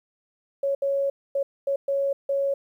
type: tone bursts at uneven times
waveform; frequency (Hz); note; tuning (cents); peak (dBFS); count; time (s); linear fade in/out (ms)
sine; 554.4; C#5; 0; -21; 6; 0.63-0.75 / 0.82-1.1 / 1.35-1.43 / 1.67-1.76 / 1.88-2.13 / 2.29-2.54; 5
effects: 10-bit